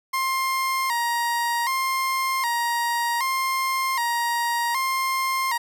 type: tone with vibrato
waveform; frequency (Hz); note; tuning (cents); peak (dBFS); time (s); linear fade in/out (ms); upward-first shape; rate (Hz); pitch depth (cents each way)
30% pulse; 999; B5; +20; -19; 0.13-5.58; 10; square; 0.65; 99
effects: none